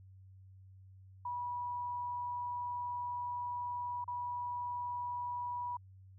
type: tone with dropouts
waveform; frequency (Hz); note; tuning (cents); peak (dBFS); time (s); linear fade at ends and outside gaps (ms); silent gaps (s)
sine; 974; B5; -24; -36; 1.25-5.77; 5; 4.043-4.078
effects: added 95 Hz sine -54 dBFS peak until 6.18 s